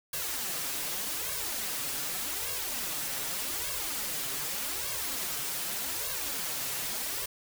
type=noise with flanger; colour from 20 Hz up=white; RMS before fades=-34 dBFS; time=0.13-7.26 s; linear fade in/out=5 ms; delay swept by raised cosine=1.8 to 7.4 ms; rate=0.84 Hz; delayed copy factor=+0.9; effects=none